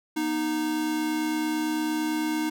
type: tone pair together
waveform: square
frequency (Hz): 240.7 / 309.6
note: B3 / D#4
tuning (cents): -44 / -9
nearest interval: major third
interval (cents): 435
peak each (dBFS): -35 / -26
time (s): 0.16-2.5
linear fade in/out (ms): 10
effects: none